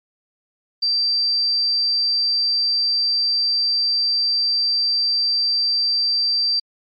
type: tone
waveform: sine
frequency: 4690 Hz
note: D8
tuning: 3 cents flat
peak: -16 dBFS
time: 0.82-6.6 s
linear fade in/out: 10 ms
effects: MP3 48 kbps